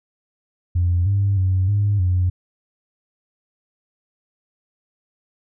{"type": "tone with pitch steps", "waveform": "sine", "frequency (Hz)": [87.8, 99.5, 93.5, 102.3, 90.6], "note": ["F2", "G2", "F#2", "G#2", "F#2"], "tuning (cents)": [10, 26, 19, -26, -36], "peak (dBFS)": -14, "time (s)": [0.75, 2.3], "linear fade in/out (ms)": 10, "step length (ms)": 310, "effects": ["tanh soft clip ceiling -11 dBFS"]}